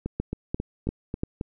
two click trains, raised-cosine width 3 ms, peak -16 / -13 dBFS, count 6 / 4, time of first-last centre 0.06-1.411 / 0.2-1.234 s, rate 3.7 / 2.9 Hz, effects none

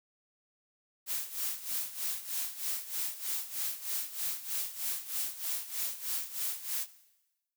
blue noise with tremolo, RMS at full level -33 dBFS, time 1.06-6.87 s, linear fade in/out 50 ms, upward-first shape sine, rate 3.2 Hz, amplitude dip 80%, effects noise-tail reverb RT60 1.0 s tail -17 dB re dry

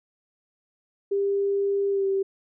sine tone with pitch glide, 398.4 to 389.1 Hz, G4 to G4, +28 to -13 cents, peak -21 dBFS, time 1.11-2.23 s, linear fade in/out 10 ms, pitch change -41 cents, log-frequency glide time 1.9-2.06 s, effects none

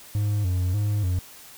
triangle tone with vibrato, 97 Hz, G2, 18 cents flat, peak -19 dBFS, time 0.15-1.19 s, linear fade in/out 0 ms, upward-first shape square, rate 1.7 Hz, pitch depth 120 cents each way, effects white hiss -46 dBFS RMS until 1.57 s

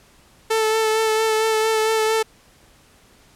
sawtooth tone with vibrato, 440 Hz, A4, in tune, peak -13 dBFS, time 0.5-2.23 s, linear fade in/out 10 ms, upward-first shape sine, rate 4.4 Hz, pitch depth 20 cents each way, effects pink hiss -53 dBFS RMS until 3.35 s + low-pass 12000 Hz 12 dB/octave

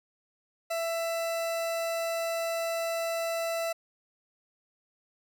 40% pulse tone, 665 Hz, E5, 15 cents sharp, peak -28 dBFS, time 0.7-3.73 s, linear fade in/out 10 ms, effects 11-bit

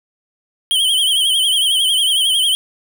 square tone with vibrato, 3136 Hz, G7, in tune, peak -13 dBFS, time 0.71-2.55 s, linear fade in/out 0 ms, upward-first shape triangle, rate 11 Hz, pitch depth 100 cents each way, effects none

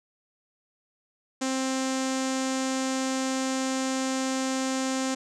sawtooth tone with low-pass filter, 263.2 Hz, C4, 10 cents sharp, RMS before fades -28 dBFS, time 1.41-5.15 s, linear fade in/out 10 ms, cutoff 7200 Hz, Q 3.2, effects none

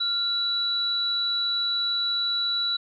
sine tone pair together, 1390 / 3937 Hz, F6 / B7, -9 / -6 cents, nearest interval octave + tritone, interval 1803 cents, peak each -34 / -23 dBFS, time 0-2.77 s, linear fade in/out 10 ms, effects none

